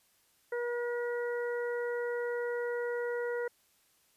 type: harmonic tone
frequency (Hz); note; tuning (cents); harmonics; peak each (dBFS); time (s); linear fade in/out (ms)
480; B4; -49; 1 / 2 / 3 / 4; -32 / -45 / -42 / -44; 0.52-3.48; 5
effects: white hiss -69 dBFS RMS until 4.16 s + resampled to 32000 Hz